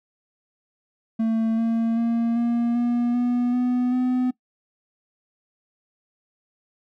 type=tone with pitch steps; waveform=triangle; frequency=224.3 / 228.1 / 231.9 / 235.9 / 239.8 / 243.9 / 248 / 252.2 Hz; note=A3 / A#3 / A#3 / A#3 / A#3 / B3 / B3 / B3; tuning=+34 / -37 / -9 / +21 / +49 / -21 / +7 / +36 cents; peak=-17 dBFS; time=1.19-4.31 s; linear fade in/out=10 ms; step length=390 ms; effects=noise-tail reverb RT60 0.1 s tail -20 dB re dry